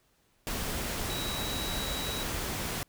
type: tone in noise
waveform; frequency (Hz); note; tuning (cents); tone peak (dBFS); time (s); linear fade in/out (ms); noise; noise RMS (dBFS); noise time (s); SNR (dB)
sine; 3883; B7; -30; -37; 1.1-2.23; 0; pink; -34; 0.47-2.83; -6
effects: pink hiss -69 dBFS RMS until 2.88 s

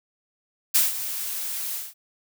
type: noise with ADSR envelope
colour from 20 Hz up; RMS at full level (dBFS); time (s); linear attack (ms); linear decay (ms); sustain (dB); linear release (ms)
blue; -17; 0.74-1.94; 16; 160; -13; 190
effects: none

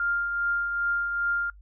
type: tone with tremolo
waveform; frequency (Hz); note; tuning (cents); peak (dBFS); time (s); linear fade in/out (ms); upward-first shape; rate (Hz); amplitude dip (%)
sine; 1400; F6; +4; -22; 0-1.5; 2; triangle; 2.5; 45
effects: noise-tail reverb RT60 0.1 s tail -23 dB re dry + added 50 Hz sine -47 dBFS peak until 1.61 s

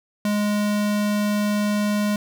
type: tone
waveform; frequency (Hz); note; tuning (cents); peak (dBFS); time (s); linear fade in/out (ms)
square; 207.7; G#3; 0; -20; 0.25-2.16; 2
effects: none

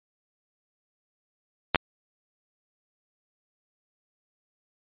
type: clicks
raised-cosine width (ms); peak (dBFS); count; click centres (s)
0.3; -3; 2; 1.747 / 1.758
effects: resampled to 8000 Hz

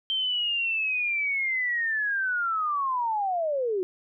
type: linear sweep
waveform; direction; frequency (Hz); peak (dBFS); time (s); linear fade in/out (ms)
sine; down; 3136 to 353.9; -24; 0.1-3.83; 0
effects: none

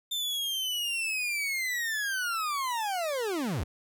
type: linear sweep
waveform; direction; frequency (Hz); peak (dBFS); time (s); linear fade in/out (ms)
40% pulse; down; 3586 to 54.7; -28; 0.11-3.64; 10
effects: none

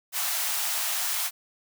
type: high-pass noise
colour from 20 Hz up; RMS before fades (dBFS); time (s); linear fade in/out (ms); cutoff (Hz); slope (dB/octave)
white; -28; 0.12-1.31; 50; 620; 96
effects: none

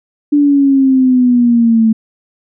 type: exponential sweep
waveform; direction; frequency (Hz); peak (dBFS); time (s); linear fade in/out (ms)
sine; down; 293.7 to 220; -6; 0.32-1.93; 10
effects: none

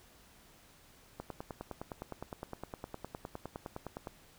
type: click train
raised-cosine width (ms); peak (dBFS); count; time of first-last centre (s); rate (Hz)
1; -26; 29; 1.2-4.072; 9.75
effects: pink hiss -61 dBFS RMS until 4.38 s

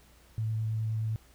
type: tone with vibrato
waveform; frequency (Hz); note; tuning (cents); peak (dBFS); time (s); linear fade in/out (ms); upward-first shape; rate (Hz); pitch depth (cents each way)
sine; 110.3; A2; +5; -28; 0.38-1.16; 0; sine; 9.5; 9
effects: added 60 Hz sine -59 dBFS peak until 1.34 s + pink hiss -61 dBFS RMS until 1.34 s

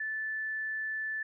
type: tone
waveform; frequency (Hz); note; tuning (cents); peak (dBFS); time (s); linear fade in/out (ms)
sine; 1751; A6; -9; -32; 0-1.23; 5
effects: none

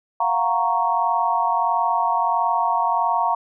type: chord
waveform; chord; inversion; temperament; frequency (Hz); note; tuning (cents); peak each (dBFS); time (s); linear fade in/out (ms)
sine; Gb major seventh; third; equal; 698.5 / 740 / 932.3 / 1108.7; F5 / Gb5 / Bb5 / Db6; 0 / 0 / 0 / 0; -24 / -26 / -20 / -24; 0.2-3.35; 5
effects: none

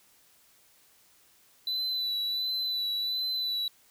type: tone with vibrato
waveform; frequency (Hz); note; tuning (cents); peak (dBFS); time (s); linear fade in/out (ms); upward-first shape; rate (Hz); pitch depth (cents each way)
triangle; 3985; B7; +15; -27; 1.67-3.68; 2; sine; 1.4; 28
effects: white hiss -62 dBFS RMS until 3.9 s

